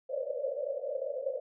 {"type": "band-pass noise", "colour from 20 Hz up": "white", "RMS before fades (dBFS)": -35, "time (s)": [0.09, 1.4], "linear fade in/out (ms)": 10, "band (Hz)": [510, 580], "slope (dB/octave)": 96, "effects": []}